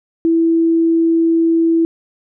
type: tone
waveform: sine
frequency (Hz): 330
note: E4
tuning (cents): +2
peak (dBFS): -10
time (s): 0.25-1.85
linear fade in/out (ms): 0
effects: none